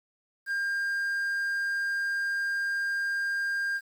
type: tone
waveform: triangle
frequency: 1603 Hz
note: G6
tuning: 38 cents sharp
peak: -25 dBFS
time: 0.46-3.81 s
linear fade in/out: 50 ms
effects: 9-bit